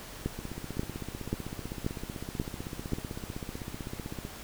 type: two click trains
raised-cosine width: 3 ms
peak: -16 / -24 dBFS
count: 6 / 62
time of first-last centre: 0.26-2.934 / 0.39-4.251 s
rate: 1.87 / 15.8 Hz
effects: pink hiss -45 dBFS RMS until 4.43 s